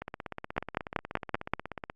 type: two click trains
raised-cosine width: 0.5 ms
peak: -21 / -11 dBFS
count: 32 / 6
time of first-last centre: 0.02-1.899 / 0.58-1.536 s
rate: 16.5 / 5.23 Hz
effects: Opus 48 kbps